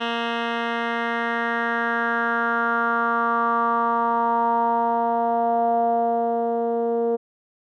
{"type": "tone with low-pass filter sweep", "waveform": "10% pulse", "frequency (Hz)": 233.1, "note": "A#3", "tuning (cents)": 0, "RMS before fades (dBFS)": -22, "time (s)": [0, 7.17], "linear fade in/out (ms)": 20, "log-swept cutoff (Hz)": [2700, 510], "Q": 4.5, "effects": []}